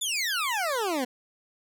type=exponential sweep; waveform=20% pulse; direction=down; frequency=3618 to 240 Hz; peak=-21 dBFS; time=0.01-1.05 s; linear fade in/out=10 ms; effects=none